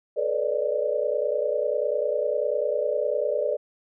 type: tone cluster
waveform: sine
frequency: 433.3 / 491.8 / 572 / 602 Hz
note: A4 / B4 / D5 / D5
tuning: -27 / -7 / -46 / +43 cents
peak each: -29 / -28 / -28 / -27 dBFS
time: 0.16-3.57 s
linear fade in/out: 20 ms
effects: none